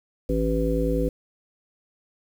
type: harmonic tone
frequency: 55.1 Hz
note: A1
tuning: 3 cents sharp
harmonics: 1 / 3 / 5 / 7 / 9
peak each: -25 / -29 / -27 / -30 / -26 dBFS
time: 0.29-1.09 s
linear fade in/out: 5 ms
effects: 8-bit

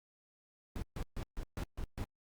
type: noise bursts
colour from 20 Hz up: brown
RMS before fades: -38 dBFS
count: 7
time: 0.76-2.041 s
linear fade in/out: 0 ms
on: 63 ms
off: 140 ms
effects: Opus 48 kbps

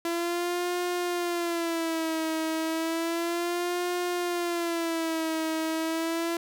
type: tone with vibrato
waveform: sawtooth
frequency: 336.7 Hz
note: E4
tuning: 37 cents sharp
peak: -23 dBFS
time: 0.05-6.37 s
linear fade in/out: 2 ms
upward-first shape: sine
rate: 0.32 Hz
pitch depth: 92 cents each way
effects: none

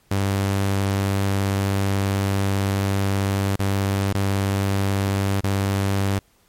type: tone with dropouts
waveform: sawtooth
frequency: 98.3 Hz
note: G2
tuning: 5 cents sharp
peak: -15 dBFS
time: 0.11-6.19 s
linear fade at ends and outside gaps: 5 ms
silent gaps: 3.56-3.593 / 4.128-4.145 / 5.407-5.436 s
effects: pink hiss -60 dBFS RMS until 6.48 s + MP3 64 kbps

